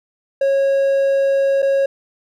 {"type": "tone with dropouts", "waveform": "triangle", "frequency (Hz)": 548, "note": "C#5", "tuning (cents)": -20, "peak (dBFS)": -11, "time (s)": [0.41, 1.86], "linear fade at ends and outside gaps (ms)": 5, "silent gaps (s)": [1.621, 1.626], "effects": []}